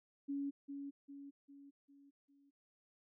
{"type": "tone with echo", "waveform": "sine", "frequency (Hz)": 280.5, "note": "C#4", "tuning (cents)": 21, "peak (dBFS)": -37, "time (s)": [0.28, 0.51], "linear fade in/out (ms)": 20, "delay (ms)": 400, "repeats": 5, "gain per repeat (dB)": -6, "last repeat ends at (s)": 2.51, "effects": []}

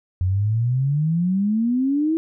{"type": "exponential sweep", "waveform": "sine", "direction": "up", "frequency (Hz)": [89, 329.6], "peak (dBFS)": -17, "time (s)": [0.21, 2.17], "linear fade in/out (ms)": 0, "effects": []}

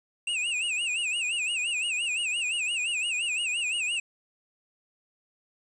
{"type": "tone with vibrato", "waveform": "square", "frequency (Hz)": 2661, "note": "E7", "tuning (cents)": 16, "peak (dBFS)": -27, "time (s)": [0.27, 4], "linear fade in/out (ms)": 5, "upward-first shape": "sine", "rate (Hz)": 5.8, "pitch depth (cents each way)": 150, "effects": ["resampled to 24000 Hz", "9-bit"]}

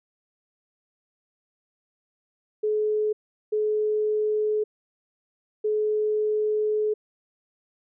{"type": "tone bursts at uneven times", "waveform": "sine", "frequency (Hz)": 426.4, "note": "G#4", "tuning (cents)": 46, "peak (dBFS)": -21, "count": 3, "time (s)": [[2.63, 3.13], [3.52, 4.64], [5.64, 6.94]], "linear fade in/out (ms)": 10, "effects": []}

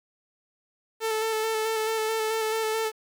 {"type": "tone with vibrato", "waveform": "sawtooth", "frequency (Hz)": 440.9, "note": "A4", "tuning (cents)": 4, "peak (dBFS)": -21, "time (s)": [1, 2.92], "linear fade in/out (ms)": 50, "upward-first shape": "square", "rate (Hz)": 4.6, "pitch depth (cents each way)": 18, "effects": ["9-bit"]}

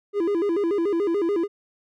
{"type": "tone with vibrato", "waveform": "triangle", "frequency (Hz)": 370, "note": "F#4", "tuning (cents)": 0, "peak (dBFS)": -18, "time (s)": [0.13, 1.48], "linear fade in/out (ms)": 50, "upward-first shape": "square", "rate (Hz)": 6.9, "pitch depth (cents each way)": 170, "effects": []}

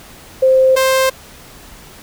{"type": "tone pair in turn", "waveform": ["sine", "sawtooth"], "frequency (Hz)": [523.3, 526.1], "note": ["C5", "C5"], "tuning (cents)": [0, 9], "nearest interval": "unison", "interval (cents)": 9, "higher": "second", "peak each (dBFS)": -7, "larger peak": "neither", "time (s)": [[0.42, 0.76], [0.76, 1.1]], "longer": "neither", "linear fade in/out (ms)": 10, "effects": ["pink hiss -39 dBFS RMS until 2.02 s"]}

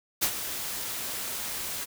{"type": "noise with ADSR envelope", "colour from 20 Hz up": "white", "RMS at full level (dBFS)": -23, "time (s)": [0.21, 1.86], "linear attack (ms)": 22, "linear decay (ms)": 69, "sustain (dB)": -11, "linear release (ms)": 30, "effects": []}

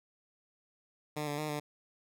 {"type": "tone with pitch steps", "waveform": "10% pulse", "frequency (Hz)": [150.3, 145.9, 152.7, 148.3], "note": ["D3", "D3", "D#3", "D3"], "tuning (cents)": [40, -11, -32, 17], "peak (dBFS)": -26, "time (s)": [1.16, 1.6], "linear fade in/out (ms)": 10, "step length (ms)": 110, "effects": []}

